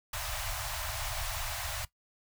pink band-stop noise, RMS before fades -36 dBFS, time 0.13-1.85 s, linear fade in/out 5 ms, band 120 to 590 Hz, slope 96 dB/octave, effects noise-tail reverb RT60 0.1 s tail -17 dB re dry

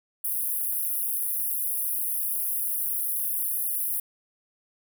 pink high-pass noise, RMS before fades -28 dBFS, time 0.24-4 s, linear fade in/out 5 ms, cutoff 10000 Hz, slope 96 dB/octave, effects none

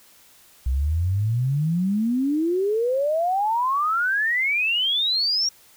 sine exponential sweep, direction up, 61.74 to 5680 Hz, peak -19 dBFS, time 0.66-5.49 s, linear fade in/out 5 ms, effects white hiss -53 dBFS RMS until 5.76 s

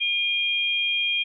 sine tone pair together, 2421 / 3225 Hz, D#7 / G7, -48 / +48 cents, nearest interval perfect fourth, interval 496 cents, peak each -24 dBFS, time 0-1.24 s, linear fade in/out 20 ms, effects none

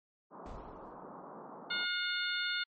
white band-pass noise, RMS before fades -49 dBFS, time 0.3-1.87 s, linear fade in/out 50 ms, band 150 to 1200 Hz, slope 48 dB/octave
brown noise with exponential decay, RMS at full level -45 dBFS, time 0.46-1.29 s, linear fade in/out 1 ms, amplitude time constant 180 ms
harmonic tone, 717 Hz, F5, 45 cents sharp, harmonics 2 / 3 / 4 / 5 / 6, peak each -35 / -41 / -42 / -38 / -41 dBFS, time 1.7-2.64 s, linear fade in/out 10 ms
effects MP3 32 kbps

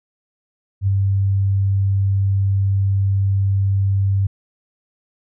sine tone with ADSR envelope, 98 Hz, G2, in tune, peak -12 dBFS, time 0.81-4.27 s, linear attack 65 ms, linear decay 7 ms, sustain -2 dB, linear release 7 ms, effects none

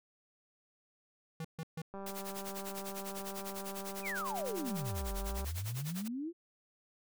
square tone bursts, 161.3 Hz, E3, 37 cents flat, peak -39 dBFS, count 3, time 1.4-1.818 s, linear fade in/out 2 ms, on 46 ms, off 140 ms
click train, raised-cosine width 1 ms, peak -32 dBFS, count 688, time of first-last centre 1.94-5.445 s, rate 196 Hz
white noise with tremolo, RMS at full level -43 dBFS, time 2.06-6.08 s, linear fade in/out 5 ms, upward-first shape sine, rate 10 Hz, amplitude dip 90%
sine exponential two-way sweep, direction down then up, 2600 to 42.57 to 356.8 Hz, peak -36 dBFS, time 4.02-6.33 s, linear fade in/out 50 ms, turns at 5.16 s
effects none

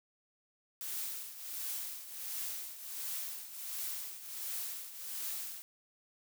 blue noise with tremolo, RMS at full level -38 dBFS, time 0.81-5.62 s, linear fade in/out 0 ms, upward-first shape triangle, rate 1.4 Hz, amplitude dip 75%, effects none

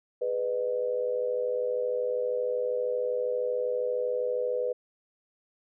sine tone cluster, 417.4 / 497.3 / 610 Hz, G#4 / B4 / D#5, +9 / +12 / -34 cents, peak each -36 / -27 / -35 dBFS, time 0.21-4.73 s, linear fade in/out 10 ms, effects none

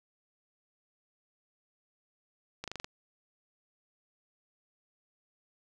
slowing click train, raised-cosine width 0.2 ms, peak -21 dBFS, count 6, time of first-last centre 2.64-2.844 s, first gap 37 ms, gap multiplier 1.05, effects none

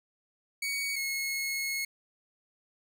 sawtooth tone pair in turn, 2244 / 2175 Hz, C#7 / C#7, +21 / -33 cents, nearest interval minor second, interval 54 cents, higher first, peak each -27 / -27 dBFS, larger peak neither, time 0.62-0.96 / 0.96-1.85 s, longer second, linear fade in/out 5 ms, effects none

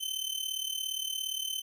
sawtooth tone with amplitude modulation, 3073 Hz, G7, 35 cents flat, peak -26 dBFS, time 0-1.62 s, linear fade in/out 20 ms, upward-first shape sine, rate 37.3 Hz, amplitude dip 75%, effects none

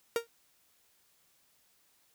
45% pulse tone with exponential decay, 465.2 Hz, A#4, 4 cents flat, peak -24 dBFS, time 0.16-0.27 s, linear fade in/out 1 ms, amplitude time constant 22 ms, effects white hiss -69 dBFS RMS until 2.14 s

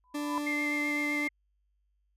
sine tone with exponential growth, 1000 Hz, B5, 21 cents sharp, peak -27 dBFS, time 0.04-0.38 s, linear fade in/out 0 ms, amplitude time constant 72 ms
40% pulse tone, 293.7 Hz, D4, in tune, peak -31 dBFS, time 0.14-1.28 s, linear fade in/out 10 ms
sine tone with vibrato, 2093 Hz, C7, in tune, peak -30 dBFS, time 0.46-1.29 s, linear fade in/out 10 ms, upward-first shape sine, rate 7.8 Hz, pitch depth 22 cents each way
effects added 50 Hz sine -70 dBFS peak until 2.16 s + resampled to 32000 Hz

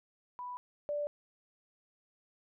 sine tone pair in turn, 987.8 / 586.2 Hz, B5 / D5, 0 / -3 cents, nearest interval major sixth, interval 903 cents, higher first, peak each -39 / -32 dBFS, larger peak second, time 0.39-0.57 / 0.89-1.07 s, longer neither, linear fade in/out 0 ms, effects none

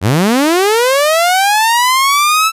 sawtooth linear sweep, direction up, 82.4 to 1327 Hz, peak -5 dBFS, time 0.01-2.52 s, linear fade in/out 50 ms, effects resampled to 32000 Hz

